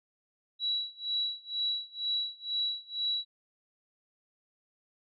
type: tone with tremolo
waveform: sine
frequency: 3911 Hz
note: B7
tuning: 18 cents flat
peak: -27 dBFS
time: 0.59-3.25 s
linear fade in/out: 50 ms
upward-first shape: sine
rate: 2.1 Hz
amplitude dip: 95%
effects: none